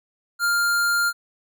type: tone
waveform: square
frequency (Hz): 1400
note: F6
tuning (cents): +4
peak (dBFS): -19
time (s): 0.39-1.13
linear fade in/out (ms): 50
effects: none